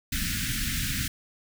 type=band-stop noise; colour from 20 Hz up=pink; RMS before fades=-29 dBFS; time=0.12-1.08 s; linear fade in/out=5 ms; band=270 to 1500 Hz; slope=48 dB/octave; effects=none